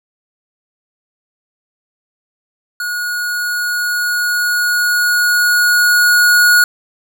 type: tone with level ramp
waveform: square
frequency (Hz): 1449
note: F#6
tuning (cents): -37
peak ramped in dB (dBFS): -19 to -7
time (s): 2.8-6.64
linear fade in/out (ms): 2
effects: none